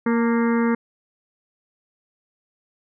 harmonic tone with a mistuned harmonic, 233.1 Hz, A#3, in tune, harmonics 1 / 2 / 4 / 5 / 6 / 7 / 8 / 9, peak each -18 / -24 / -30 / -32 / -34 / -35 / -36 / -37 dBFS, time 0.06-0.75 s, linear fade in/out 5 ms, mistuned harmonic 4, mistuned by -38 cents, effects none

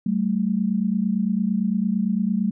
sine tone pair together, 191.15 / 220 Hz, G3 / A3, -43 / 0 cents, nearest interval major second, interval 243 cents, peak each -22 / -22 dBFS, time 0.06-2.51 s, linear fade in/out 5 ms, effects none

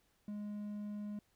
triangle tone, 207.7 Hz, G#3, in tune, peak -38 dBFS, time 0.28-1.19 s, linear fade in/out 2 ms, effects pink hiss -75 dBFS RMS until 1.35 s

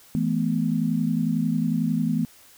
sine chord, E suspended fourth, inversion none, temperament equal with one note detuned, 164.81 / 215.7 / 246.9 Hz, E3 / A3 / B3, 0 / -34 / 0 cents, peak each -25 dBFS, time 0.15-2.25 s, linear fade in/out 0 ms, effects white hiss -52 dBFS RMS until 2.57 s

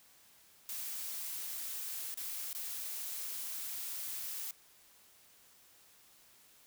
blue noise with dropouts, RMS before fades -41 dBFS, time 0.69-4.51 s, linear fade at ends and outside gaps 1 ms, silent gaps 2.142-2.173 / 2.53-2.549 s, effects white hiss -63 dBFS RMS until 6.66 s

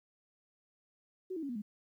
sine tone with pitch steps, 372.7 / 322.6 / 279.2 / 241.7 / 209.2 Hz, F#4 / E4 / C#4 / B3 / G#3, +13 / -37 / +13 / -37 / +13 cents, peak -36 dBFS, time 1.3-1.62 s, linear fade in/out 10 ms, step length 64 ms, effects 12-bit

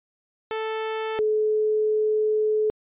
sawtooth / sine tone pair in turn, 440 / 429.5 Hz, A4 / A4, 0 / -42 cents, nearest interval unison, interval 42 cents, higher first, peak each -22 / -19 dBFS, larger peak second, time 0.51-1.19 / 1.19-2.7 s, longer second, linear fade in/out 0 ms, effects resampled to 8000 Hz

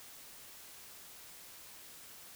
silence, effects white hiss -53 dBFS RMS until 2.35 s

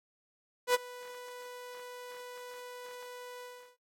sawtooth tone with ADSR envelope, 493.9 Hz, B4, in tune, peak -18 dBFS, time 0.67-3.77 s, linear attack 74 ms, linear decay 24 ms, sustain -22 dB, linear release 340 ms, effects noise-tail reverb RT60 0.1 s tail -17 dB re dry + AAC 48 kbps

